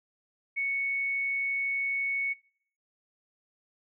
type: tone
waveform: sine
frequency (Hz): 2217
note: C#7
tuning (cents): 0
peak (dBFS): -27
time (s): 0.56-2.34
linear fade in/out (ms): 20
effects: noise-tail reverb RT60 0.6 s tail -24 dB re dry